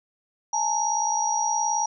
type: tone cluster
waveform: sine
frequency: 841 / 900 / 5760 Hz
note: G#5 / A5 / F#8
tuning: +22 / +39 / -47 cents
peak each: -26 dBFS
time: 0.53-1.86 s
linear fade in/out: 5 ms
effects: none